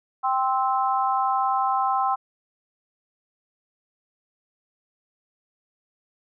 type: harmonic tone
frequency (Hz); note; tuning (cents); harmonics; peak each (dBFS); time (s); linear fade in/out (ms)
261.6; C4; 0; 3 / 4 / 5; -23 / -24 / -27; 0.23-2.16; 20
effects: none